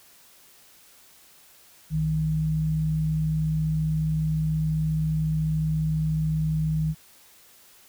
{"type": "tone pair together", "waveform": "sine", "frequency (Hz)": [62.1, 156.48], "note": ["B1", "D#3"], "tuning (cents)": [10, 10], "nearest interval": "octave + major third", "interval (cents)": 1600, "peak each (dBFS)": [-32, -22], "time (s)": [1.9, 6.95], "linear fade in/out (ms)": 50, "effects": ["white hiss -54 dBFS RMS until 7.88 s"]}